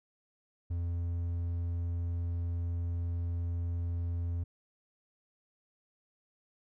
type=tone; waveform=triangle; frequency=85.8 Hz; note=F2; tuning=30 cents flat; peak=-29 dBFS; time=0.7-4.44 s; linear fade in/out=10 ms; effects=none